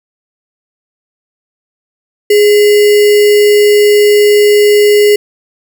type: tone with sample-and-hold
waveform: sine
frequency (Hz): 415.6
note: G#4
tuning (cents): +1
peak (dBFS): -3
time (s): 2.3-5.16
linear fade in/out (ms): 5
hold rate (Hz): 2450
effects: none